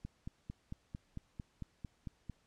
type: click train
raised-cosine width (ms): 5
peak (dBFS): -30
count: 11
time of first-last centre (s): 0.05-2.297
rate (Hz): 4.45
effects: pink hiss -73 dBFS RMS until 2.46 s + low-pass 8000 Hz 12 dB/octave